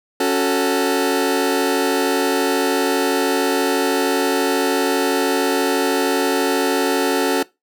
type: chord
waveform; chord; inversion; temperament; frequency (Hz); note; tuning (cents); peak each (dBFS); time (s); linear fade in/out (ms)
sawtooth; F# minor; second; just; 277.5 / 370 / 444; C#4 / F#4 / A4; +2 / 0 / +16; -16; 0.2-7.43; 5
effects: noise-tail reverb RT60 0.2 s tail -20 dB re dry